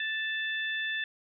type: harmonic tone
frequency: 880 Hz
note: A5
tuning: in tune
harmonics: 2 / 3 / 4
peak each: -31 / -39 / -37 dBFS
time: 0-1.04 s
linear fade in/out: 2 ms
effects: none